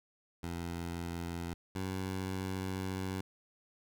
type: tone pair in turn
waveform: 15% pulse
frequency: 85.6 / 94.29 Hz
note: F2 / F#2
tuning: -34 / +33 cents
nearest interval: major second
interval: 167 cents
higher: second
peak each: -31 / -29 dBFS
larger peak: second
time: 0.43-1.54 / 1.75-3.21 s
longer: second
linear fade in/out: 5 ms
effects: none